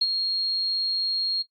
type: tone with ADSR envelope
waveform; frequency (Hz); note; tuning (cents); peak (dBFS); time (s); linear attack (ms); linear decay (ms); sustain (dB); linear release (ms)
sine; 4261; C8; +31; -17; 0.01-1.43; 7; 44; -5; 18
effects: noise-tail reverb RT60 0.1 s tail -19 dB re dry + Opus 48 kbps